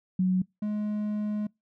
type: tone pair in turn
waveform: sine / triangle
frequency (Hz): 185 / 210.2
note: F#3 / G#3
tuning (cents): 0 / +21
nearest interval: major second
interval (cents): 221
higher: second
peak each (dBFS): -21 / -25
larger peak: first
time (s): 0.19-0.42 / 0.62-1.47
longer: second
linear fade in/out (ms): 5
effects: noise-tail reverb RT60 0.2 s tail -25 dB re dry